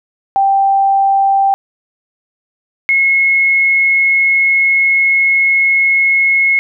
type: tone pair in turn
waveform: sine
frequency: 785 / 2173 Hz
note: G5 / C#7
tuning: +2 / -35 cents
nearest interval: octave + tritone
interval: 1763 cents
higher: second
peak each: -8 dBFS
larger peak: neither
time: 0.36-1.54 / 2.89-6.59 s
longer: second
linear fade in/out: 0 ms
effects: none